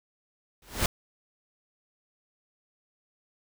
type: noise with exponential growth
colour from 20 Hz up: pink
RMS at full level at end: -21 dBFS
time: 0.62-0.86 s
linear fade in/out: 2 ms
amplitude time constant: 51 ms
effects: none